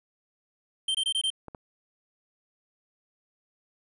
square tone bursts, 3136 Hz, G7, in tune, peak -25 dBFS, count 5, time 0.88-1.303 s, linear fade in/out 5 ms, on 67 ms, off 22 ms
clicks, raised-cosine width 1 ms, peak -26 dBFS, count 2, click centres 1.483 / 1.548 s
effects resampled to 24000 Hz + 11-bit

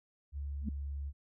sine tone with pitch glide, 70.9 to 70.45 Hz, C#2 to C#2, +40 to +29 cents, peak -36 dBFS, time 0.32-1.13 s, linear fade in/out 50 ms, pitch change -11 cents, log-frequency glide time 0.48-0.75 s
sine tone with exponential growth, 213 Hz, G#3, 44 cents sharp, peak -30 dBFS, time 0.61-0.69 s, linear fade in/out 5 ms, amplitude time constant 17 ms
effects none

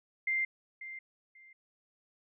sine tone with echo, 2095 Hz, C7, 2 cents sharp, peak -28 dBFS, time 0.27-0.45 s, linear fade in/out 5 ms, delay 540 ms, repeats 2, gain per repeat -13 dB, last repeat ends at 1.53 s, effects none

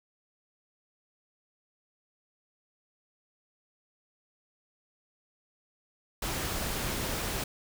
pink noise, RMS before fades -33 dBFS, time 6.22-7.44 s, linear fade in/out 5 ms, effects none

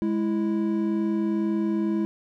triangle tone pair together, 207.9 / 330 Hz, G#3 / E4, +2 / +2 cents, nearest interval minor sixth, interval 800 cents, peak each -23 dBFS, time 0.02-2.05 s, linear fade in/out 0 ms, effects none

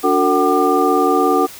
sine tone cluster, 288.8 / 365.6 / 451.2 / 758 / 1196 Hz, D4 / F#4 / A4 / F#5 / D6, -29 / -21 / +44 / +42 / +31 cents, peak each -18 dBFS, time 0.03-1.47 s, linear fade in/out 20 ms, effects white hiss -36 dBFS RMS until 1.59 s

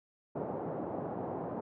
white band-pass noise, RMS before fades -38 dBFS, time 0.35-1.61 s, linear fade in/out 10 ms, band 110 to 770 Hz, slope 24 dB/octave, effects none

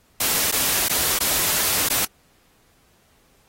white noise with dropouts, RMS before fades -21 dBFS, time 0.2-2.05 s, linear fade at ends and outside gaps 5 ms, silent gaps 0.513-0.523 / 0.885-0.895 / 1.185-1.203 / 1.887-1.9 s, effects pink hiss -60 dBFS RMS until 3.48 s + AAC 48 kbps

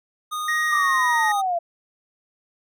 square tone with pitch glide, 1233 to 1240.9 Hz, D#6 to D#6, -16 to -5 cents, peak -26 dBFS, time 0.31-1.42 s, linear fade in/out 20 ms, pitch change +11 cents, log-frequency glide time 0.75-1 s
triangle tone with vibrato, 1874 Hz, A#6, 9 cents sharp, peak -19 dBFS, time 0.48-1.32 s, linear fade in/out 5 ms, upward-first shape sine, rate 1.9 Hz, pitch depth 8 cents each way
sine linear sweep, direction down, 1208 to 668 Hz, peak -20 dBFS, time 0.71-1.59 s, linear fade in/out 10 ms
effects none

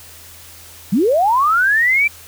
sine linear sweep, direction up, 166.9 to 2367 Hz, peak -11 dBFS, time 0.92-2.08 s, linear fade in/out 10 ms, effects added 84 Hz sine -46 dBFS peak until 2.27 s + white hiss -40 dBFS RMS until 2.27 s

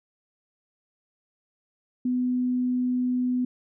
sine tone, 250 Hz, B3, 21 cents sharp, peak -22 dBFS, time 2.05-3.45 s, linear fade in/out 5 ms, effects none

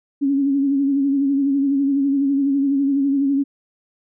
sine tone with vibrato, 277.2 Hz, C#4, in tune, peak -15 dBFS, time 0.21-3.44 s, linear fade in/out 20 ms, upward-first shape sine, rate 12 Hz, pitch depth 47 cents each way, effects none

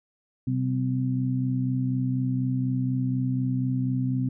harmonic tone, 64.1 Hz, C2, 35 cents flat, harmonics 2 / 3 / 4, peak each -25 / -35 / -27 dBFS, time 0.47-4.29 s, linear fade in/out 5 ms, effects none

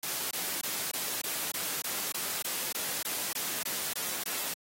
white noise bursts, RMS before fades -34 dBFS, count 15, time 0.03-4.538 s, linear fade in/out 2 ms, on 280 ms, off 22 ms, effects high-pass 150 Hz 12 dB/octave + AAC 48 kbps

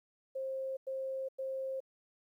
sine tone bursts, 531 Hz, C5, 25 cents sharp, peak -35 dBFS, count 3, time 0.35-1.804 s, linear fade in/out 10 ms, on 420 ms, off 97 ms, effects 12-bit

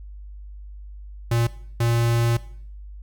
square tone pair in turn, 117.2 / 117.2 Hz, A#2 / A#2, +10 / +10 cents, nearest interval unison, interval 0 cents, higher neither, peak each -19 dBFS, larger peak neither, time 1.31-1.47 / 1.8-2.37 s, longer second, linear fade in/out 5 ms, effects noise-tail reverb RT60 0.6 s tail -17 dB re dry + added 50 Hz sine -36 dBFS peak until 3.02 s

